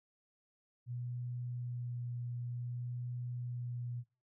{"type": "tone with vibrato", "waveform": "sine", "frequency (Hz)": 121.8, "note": "B2", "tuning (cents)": -24, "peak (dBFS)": -38, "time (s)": [0.86, 4.04], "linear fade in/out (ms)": 50, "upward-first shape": "sine", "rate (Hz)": 0.54, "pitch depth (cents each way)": 11, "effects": ["noise-tail reverb RT60 0.3 s tail -20 dB re dry"]}